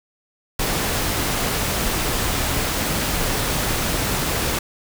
pink noise, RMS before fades -22 dBFS, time 0.59-4.59 s, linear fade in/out 5 ms, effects none

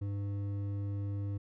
sine tone with hard clipping, 100.5 Hz, G2, 44 cents sharp, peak -35 dBFS, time 0.01-1.38 s, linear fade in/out 10 ms, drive 8 dB, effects none

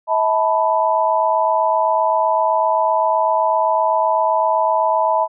sine chord, E suspended fourth, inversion none, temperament equal with one note detuned, 643.1 / 880 / 987.8 Hz, E5 / A5 / B5, -43 / 0 / 0 cents, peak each -18 dBFS, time 0.07-5.28 s, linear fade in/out 50 ms, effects none

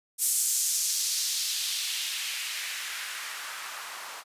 blue noise with band-pass filter sweep, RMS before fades -31 dBFS, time 0.18-4.24 s, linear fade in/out 50 ms, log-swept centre 8700 to 880 Hz, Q 1.5, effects resampled to 32000 Hz

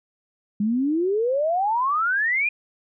sine exponential sweep, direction up, 200.3 to 2477 Hz, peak -19 dBFS, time 0.6-2.49 s, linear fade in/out 5 ms, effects none

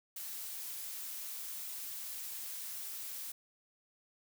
blue noise, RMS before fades -43 dBFS, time 0.16-3.32 s, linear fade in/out 5 ms, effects none

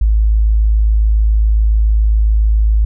sine tone, 53.6 Hz, A1, 45 cents flat, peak -8 dBFS, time 0.01-2.85 s, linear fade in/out 5 ms, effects none

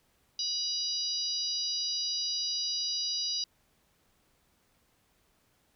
harmonic tone, 973 Hz, B5, 26 cents flat, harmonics 3 / 4 / 5 / 6, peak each -42 / -37 / -31 / -40 dBFS, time 0.39-3.44 s, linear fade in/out 2 ms, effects pink hiss -70 dBFS RMS until 5.75 s

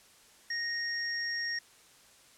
sine tone pair together, 1864.7 / 5564 Hz, A#6 / F8, 0 / -7 cents, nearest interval octave + perfect fifth, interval 1893 cents, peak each -33 / -36 dBFS, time 0.5-1.59 s, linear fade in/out 5 ms, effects white hiss -59 dBFS RMS until 2.37 s + low-pass 10000 Hz 12 dB/octave

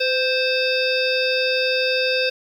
harmonic tone with a mistuned harmonic, 524 Hz, C5, 2 cents sharp, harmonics 1 / 3 / 5 / 7 / 9 / 10, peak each -21 / -27 / -23 / -27 / -28 / -31 dBFS, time 0-2.3 s, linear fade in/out 10 ms, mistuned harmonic 1, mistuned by -37 cents, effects 8-bit

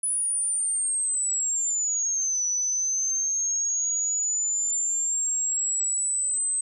sine linear two-way sweep, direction down then up, 9956 to 5920 to 8240 Hz, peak -23 dBFS, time 0.03-6.61 s, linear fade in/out 5 ms, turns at 2.45 s, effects none

